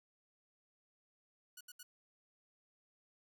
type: tone bursts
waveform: 5% pulse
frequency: 1465 Hz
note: F#6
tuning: 18 cents flat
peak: -39 dBFS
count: 3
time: 1.57-1.83 s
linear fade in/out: 5 ms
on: 38 ms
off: 73 ms
effects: none